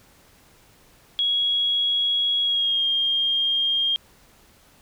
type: tone with pitch glide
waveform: sine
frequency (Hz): 3322 to 3218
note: G#7 to G7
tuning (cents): 0 to +45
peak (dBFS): -19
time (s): 1.19-3.96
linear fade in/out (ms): 0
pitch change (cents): -55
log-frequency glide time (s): 2.42-2.86
effects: pink hiss -55 dBFS RMS until 4.81 s